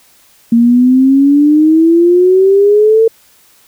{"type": "exponential sweep", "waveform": "sine", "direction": "up", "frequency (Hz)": [230.2, 454.5], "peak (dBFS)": -4, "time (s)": [0.52, 3.08], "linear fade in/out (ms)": 5, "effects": ["white hiss -47 dBFS RMS until 3.67 s"]}